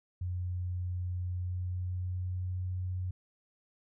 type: tone with pitch glide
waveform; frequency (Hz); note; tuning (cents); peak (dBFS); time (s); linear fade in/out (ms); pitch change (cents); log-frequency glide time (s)
sine; 90 to 91.52; F#2 to F#2; -47 to -18; -32; 0.21-3.11; 5; +29; 1.22-2.67
effects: none